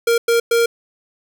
square tone bursts at uneven times, 466.2 Hz, A#4, in tune, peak -13 dBFS, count 3, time 0.07-0.18 / 0.28-0.4 / 0.51-0.66 s, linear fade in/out 5 ms, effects none

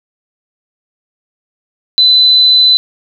sine tone, 4013 Hz, B7, 27 cents sharp, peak -4 dBFS, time 1.98-2.77 s, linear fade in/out 0 ms, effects 7-bit

